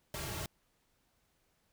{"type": "noise with comb filter", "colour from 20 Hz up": "pink", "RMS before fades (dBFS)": -40, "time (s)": [0.14, 0.46], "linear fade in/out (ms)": 2, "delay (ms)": 4, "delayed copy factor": -0.9, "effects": ["pink hiss -75 dBFS RMS until 1.72 s"]}